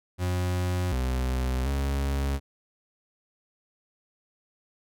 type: tone with pitch steps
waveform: 40% pulse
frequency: 90 / 63.8 / 69 Hz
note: F#2 / C2 / C#2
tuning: -47 / -43 / -7 cents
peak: -24 dBFS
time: 0.18-2.4 s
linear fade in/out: 50 ms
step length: 740 ms
effects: none